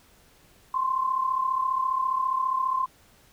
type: tone pair together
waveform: sine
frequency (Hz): 1039 / 1073.8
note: C6 / C6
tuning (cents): -12 / +45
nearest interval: minor second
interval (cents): 57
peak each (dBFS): -24 / -29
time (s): 0.74-2.86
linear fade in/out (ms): 5
effects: pink hiss -58 dBFS RMS until 3.32 s